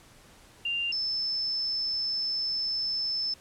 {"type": "tone pair in turn", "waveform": "sine", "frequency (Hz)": [2789, 5265], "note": ["F7", "E8"], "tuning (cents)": [-3, -3], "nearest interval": "major seventh", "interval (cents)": 1100, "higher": "second", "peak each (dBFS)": -27, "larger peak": "neither", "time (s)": [[0.65, 0.92], [0.92, 3.34]], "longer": "second", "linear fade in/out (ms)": 5, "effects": ["pink hiss -55 dBFS RMS until 3.4 s", "low-pass 11000 Hz 12 dB/octave"]}